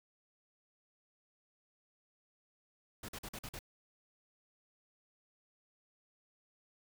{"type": "noise bursts", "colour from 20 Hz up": "pink", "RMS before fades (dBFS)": -45, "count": 6, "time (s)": [3.03, 3.591], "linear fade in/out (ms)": 5, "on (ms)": 56, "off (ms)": 45, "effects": []}